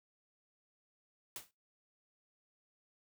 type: noise with exponential decay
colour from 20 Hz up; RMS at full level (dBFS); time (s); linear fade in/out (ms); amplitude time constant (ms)
white; -41; 1.36-1.51; 1; 32
effects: noise-tail reverb RT60 0.2 s tail -17 dB re dry